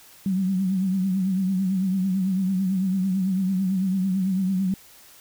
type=tone with vibrato; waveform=sine; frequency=189.1 Hz; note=F#3; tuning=38 cents sharp; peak=-20 dBFS; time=0.26-4.74 s; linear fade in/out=2 ms; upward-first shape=triangle; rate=9 Hz; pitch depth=81 cents each way; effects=white hiss -50 dBFS RMS until 5.2 s